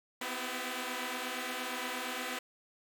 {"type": "chord", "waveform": "5% pulse", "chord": "C major seventh", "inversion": "third", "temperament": "equal with one note detuned", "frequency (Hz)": [246.9, 255.4, 329.6, 392], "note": ["B3", "C4", "E4", "G4"], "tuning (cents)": [0, -42, 0, 0], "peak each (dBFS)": [-30, -28, -31, -33], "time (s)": [0.21, 2.39], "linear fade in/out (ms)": 5, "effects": []}